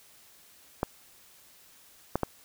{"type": "clicks", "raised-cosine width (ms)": 1, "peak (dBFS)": -12, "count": 3, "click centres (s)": [0.831, 2.156, 2.233], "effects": ["white hiss -57 dBFS RMS until 2.44 s"]}